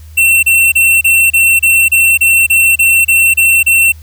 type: tone bursts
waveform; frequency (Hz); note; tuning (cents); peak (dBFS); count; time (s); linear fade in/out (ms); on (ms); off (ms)
square; 2705; E7; +44; -6; 13; 0.17-3.922; 10; 260; 31
effects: added 78 Hz sine -30 dBFS peak until 4.02 s + white hiss -46 dBFS RMS until 4.02 s